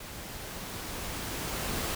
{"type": "noise with level ramp", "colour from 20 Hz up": "pink", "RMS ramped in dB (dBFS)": [-43, -32], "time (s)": [0, 1.95], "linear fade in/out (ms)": 5, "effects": []}